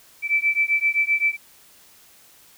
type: beating tone pair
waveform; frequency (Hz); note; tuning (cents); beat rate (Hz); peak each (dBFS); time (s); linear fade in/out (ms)
sine; 2318 / 2325.7; D7 / D7; -23 / -17; 7.7; -21 / -21; 0.22-1.37; 50
effects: white hiss -52 dBFS RMS until 2.57 s